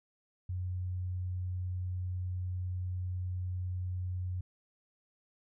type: tone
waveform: sine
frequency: 91 Hz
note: F#2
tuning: 28 cents flat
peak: -33 dBFS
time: 0.49-4.41 s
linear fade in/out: 5 ms
effects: none